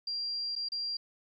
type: tone with dropouts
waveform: sine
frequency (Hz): 4755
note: D8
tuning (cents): +21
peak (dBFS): -32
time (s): 0.07-0.97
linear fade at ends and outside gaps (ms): 5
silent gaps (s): 0.554-0.561 / 0.687-0.719
effects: 12-bit